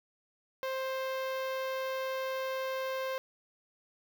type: tone with notch filter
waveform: sawtooth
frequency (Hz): 526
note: C5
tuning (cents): +9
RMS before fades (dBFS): -35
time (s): 0.63-3.18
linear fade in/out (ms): 0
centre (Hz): 8400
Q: 0.53
effects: 10-bit